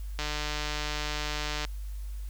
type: click train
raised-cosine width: 0.2 ms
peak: -15 dBFS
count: 220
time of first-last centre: 0.19-1.65 s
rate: 150 Hz
effects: added 50 Hz sine -34 dBFS peak until 2.29 s + white hiss -57 dBFS RMS until 2.29 s